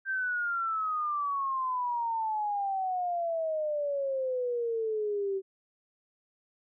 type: exponential sweep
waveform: sine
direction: down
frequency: 1577 to 381.7 Hz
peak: -28 dBFS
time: 0.05-5.42 s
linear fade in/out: 50 ms
effects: none